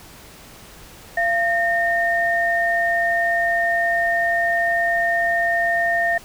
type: tone pair together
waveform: sine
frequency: 685.1 / 1829 Hz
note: F5 / A#6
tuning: -33 / -33 cents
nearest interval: octave + perfect fourth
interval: 1700 cents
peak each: -20 / -19 dBFS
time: 1.17-6.18 s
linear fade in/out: 5 ms
effects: pink hiss -43 dBFS RMS until 6.24 s